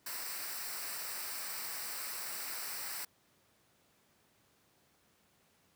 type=noise with comb filter; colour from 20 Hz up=white; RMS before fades=-41 dBFS; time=0.06-3.05 s; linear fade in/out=5 ms; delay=0.3 ms; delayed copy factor=-0.65; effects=pink hiss -70 dBFS RMS until 5.75 s + high-pass 100 Hz 12 dB/octave